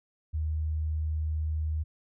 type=tone; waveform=sine; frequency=77.78 Hz; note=D#2; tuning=in tune; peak=-27 dBFS; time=0.33-1.84 s; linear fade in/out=20 ms; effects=none